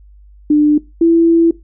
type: tone pair in turn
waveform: sine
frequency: 298.4 / 333.2 Hz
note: D4 / E4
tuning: +28 / +19 cents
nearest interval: major second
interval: 191 cents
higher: second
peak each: -6 / -6 dBFS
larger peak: neither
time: 0.5-0.78 / 1.01-1.51 s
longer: second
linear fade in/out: 5 ms
effects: noise-tail reverb RT60 0.2 s tail -18 dB re dry + added 50 Hz sine -39 dBFS peak until 1.63 s